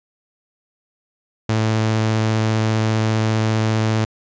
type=tone with vibrato; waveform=sawtooth; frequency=110 Hz; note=A2; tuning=in tune; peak=-12 dBFS; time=1.49-4.05 s; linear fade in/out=5 ms; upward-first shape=triangle; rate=15 Hz; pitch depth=11 cents each way; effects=resampled to 16000 Hz